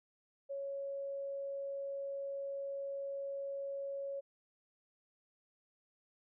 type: tone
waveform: sine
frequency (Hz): 554.4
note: C#5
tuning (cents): 0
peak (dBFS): -38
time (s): 0.49-4.21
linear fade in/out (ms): 20
effects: none